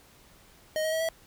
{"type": "tone with pitch steps", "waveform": "square", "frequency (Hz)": [623, 632.8, 642.7, 652.8], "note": ["D#5", "D#5", "E5", "E5"], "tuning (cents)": [2, 29, -44, -17], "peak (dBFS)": -27, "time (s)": [0.76, 1.088], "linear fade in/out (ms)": 0, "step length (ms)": 82, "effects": ["pink hiss -57 dBFS RMS until 1.26 s"]}